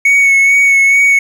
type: tone with vibrato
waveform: triangle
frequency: 2217 Hz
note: C#7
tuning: in tune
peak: -4 dBFS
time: 0.05-1.19 s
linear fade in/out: 5 ms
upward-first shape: sine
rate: 2.3 Hz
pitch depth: 21 cents each way
effects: 7-bit